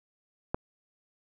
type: click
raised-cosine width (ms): 1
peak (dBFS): -14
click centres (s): 0.545
effects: none